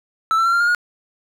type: tone with pitch steps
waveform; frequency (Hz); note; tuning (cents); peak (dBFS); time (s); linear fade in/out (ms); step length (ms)
triangle; 1318.5 / 1341.5 / 1365 / 1388.9 / 1413.1 / 1437.8; E6 / E6 / F6 / F6 / F6 / F6; 0 / +30 / -40 / -10 / +20 / +50; -12; 0.31-0.748; 0; 73
effects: none